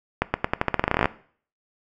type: accelerating click train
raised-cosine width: 0.5 ms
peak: -4 dBFS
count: 18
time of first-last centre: 0.22-1.057 s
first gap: 120 ms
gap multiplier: 0.87
effects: noise-tail reverb RT60 0.5 s tail -18 dB re dry